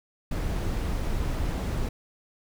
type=noise; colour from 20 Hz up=brown; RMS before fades=-28 dBFS; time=0.31-1.89 s; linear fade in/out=5 ms; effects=none